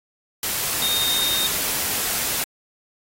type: tone in noise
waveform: sine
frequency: 3691 Hz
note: A#7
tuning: 18 cents flat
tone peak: -21 dBFS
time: 0.82-1.47 s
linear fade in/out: 2 ms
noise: white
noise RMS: -24 dBFS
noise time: 0.43-2.44 s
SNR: 0 dB
effects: AAC 48 kbps